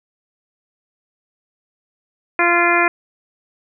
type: harmonic tone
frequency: 345.7 Hz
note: F4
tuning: 18 cents flat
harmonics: 1 / 2 / 3 / 4 / 5 / 6 / 7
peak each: -20 / -20 / -20 / -20 / -20 / -20 / -20 dBFS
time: 2.39-2.88 s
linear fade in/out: 2 ms
effects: none